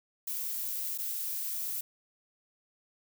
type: noise with dropouts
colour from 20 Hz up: violet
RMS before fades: -35 dBFS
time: 0.27-1.81 s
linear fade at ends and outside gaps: 5 ms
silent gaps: 0.978-0.985 s
effects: none